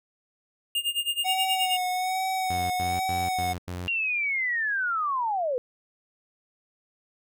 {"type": "tone with tremolo", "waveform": "square", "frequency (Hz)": 2824, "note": "F7", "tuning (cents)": 19, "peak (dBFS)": -23, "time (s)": [0.75, 1.77], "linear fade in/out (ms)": 2, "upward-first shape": "sine", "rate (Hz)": 9.4, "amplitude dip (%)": 90}
{"type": "tone with vibrato", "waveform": "square", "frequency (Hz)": 744, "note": "F#5", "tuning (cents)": 9, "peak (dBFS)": -26, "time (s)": [1.24, 3.54], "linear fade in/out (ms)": 20, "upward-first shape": "sine", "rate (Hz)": 1.2, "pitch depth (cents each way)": 32}
{"type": "tone bursts", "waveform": "sawtooth", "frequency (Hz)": 89.3, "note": "F2", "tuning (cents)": 39, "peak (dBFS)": -28, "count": 5, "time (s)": [2.5, 3.876], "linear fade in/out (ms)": 5, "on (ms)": 200, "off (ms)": 94}
{"type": "linear sweep", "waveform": "sine", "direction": "down", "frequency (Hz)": [2794, 474.8], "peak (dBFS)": -24, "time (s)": [3.88, 5.58], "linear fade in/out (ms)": 0}
{"effects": []}